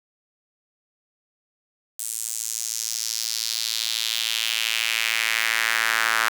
sawtooth tone with high-pass filter sweep, 112.9 Hz, A2, 45 cents sharp, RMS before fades -25 dBFS, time 1.99-6.29 s, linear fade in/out 5 ms, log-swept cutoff 8600 to 1400 Hz, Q 2.4, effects 7-bit

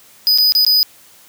square tone with dropouts, 4978 Hz, D#8, in tune, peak -10 dBFS, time 0.27-0.83 s, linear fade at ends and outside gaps 0 ms, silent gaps 0.376-0.384 / 0.522-0.551 / 0.649-0.665 s, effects white hiss -46 dBFS RMS until 1.28 s + high-pass 60 Hz 12 dB/octave

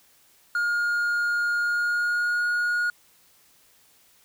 triangle tone with pitch glide, 1422 to 1440.2 Hz, F6 to F#6, +31 to -47 cents, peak -20 dBFS, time 0.55-2.9 s, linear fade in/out 2 ms, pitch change +22 cents, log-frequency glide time 1.59-2.46 s, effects white hiss -59 dBFS RMS until 4.24 s

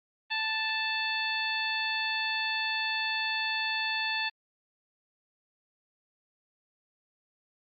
harmonic tone, 880 Hz, A5, in tune, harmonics 1 / 2 / 3 / 4 / 5, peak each -36 / -33 / -33 / -36 / -37 dBFS, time 0.3-4.3 s, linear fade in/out 20 ms, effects Opus 32 kbps

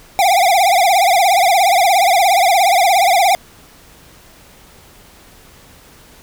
square tone with vibrato, 740 Hz, F#5, in tune, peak -10 dBFS, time 0.19-3.35 s, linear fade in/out 0 ms, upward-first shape triangle, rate 17 Hz, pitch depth 190 cents each way, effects pink hiss -44 dBFS RMS until 6.22 s

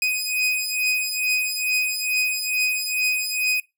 sawtooth beating tone pair, 2500 / 2502.3 Hz, D#7 / D#7, +8 / +9 cents, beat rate 2.3 Hz, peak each -21 dBFS, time 0.02-3.6 s, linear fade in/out 2 ms, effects noise-tail reverb RT60 0.2 s tail -20 dB re dry

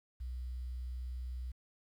sine tone with quantisation, 62.2 Hz, B1, 13 cents sharp, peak -38 dBFS, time 0.2-1.52 s, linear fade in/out 10 ms, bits 11, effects none

